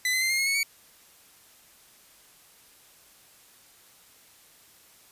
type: tone with pitch steps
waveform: sawtooth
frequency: 2006 / 2045 / 2084 / 2124 / 2165 / 2207 / 2249 Hz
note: B6 / C7 / C7 / C7 / C#7 / C#7 / C#7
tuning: +26 / -40 / -7 / +25 / -41 / -8 / +24 cents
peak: -20 dBFS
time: 0.05-0.631 s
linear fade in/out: 2 ms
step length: 83 ms
effects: white hiss -56 dBFS RMS until 5.11 s + resampled to 32000 Hz